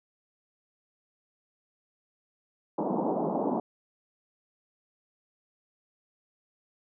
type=band-pass noise; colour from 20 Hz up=pink; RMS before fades=-29 dBFS; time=2.78-3.6 s; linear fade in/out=5 ms; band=180 to 950 Hz; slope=48 dB/octave; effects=none